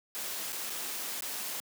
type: noise with dropouts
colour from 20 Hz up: white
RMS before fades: -37 dBFS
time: 0.15-1.6 s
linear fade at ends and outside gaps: 0 ms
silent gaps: 0.522-0.528 / 0.698-0.703 / 1.207-1.222 s
effects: high-pass 200 Hz 12 dB/octave